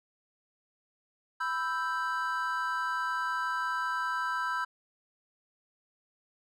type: chord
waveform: triangle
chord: E minor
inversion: second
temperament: equal with one note detuned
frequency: 992.9 / 1318.5 / 1568 Hz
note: B5 / E6 / G6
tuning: +9 / 0 / 0 cents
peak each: -32 dBFS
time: 1.4-4.65 s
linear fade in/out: 10 ms
effects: none